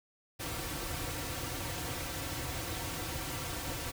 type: noise with comb filter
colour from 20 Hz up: pink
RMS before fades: -38 dBFS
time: 0.39-3.92 s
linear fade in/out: 20 ms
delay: 4.8 ms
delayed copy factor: -0.8
effects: none